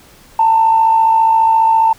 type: tone with amplitude modulation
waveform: sine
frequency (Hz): 896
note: A5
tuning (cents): +31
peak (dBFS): -5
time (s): 0.39-1.93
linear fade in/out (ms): 5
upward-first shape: sine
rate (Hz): 54.7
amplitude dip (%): 45
effects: tanh soft clip ceiling -1 dBFS + pink hiss -44 dBFS RMS until 1.98 s